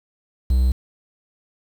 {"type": "tone with quantisation", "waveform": "triangle", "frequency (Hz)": 63.5, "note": "B1", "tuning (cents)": 49, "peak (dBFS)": -12, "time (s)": [0.5, 0.72], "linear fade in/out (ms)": 5, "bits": 7, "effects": []}